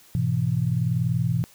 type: chord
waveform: sine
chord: E major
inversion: first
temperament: equal with one note detuned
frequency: 103.83 / 124.62 / 164.81 Hz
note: G#2 / B2 / E3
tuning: 0 / +16 / 0 cents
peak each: -28 / -23 / -25 dBFS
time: 0.15-1.44 s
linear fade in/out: 0 ms
effects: white hiss -53 dBFS RMS until 1.54 s